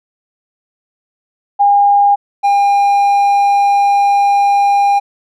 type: tone pair in turn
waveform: sine / triangle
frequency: 810 / 804.9 Hz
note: G#5 / G5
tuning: -43 / +46 cents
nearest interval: unison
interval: 11 cents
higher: first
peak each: -6 dBFS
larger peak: neither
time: 1.59-2.16 / 2.43-5 s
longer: second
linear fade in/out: 20 ms
effects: none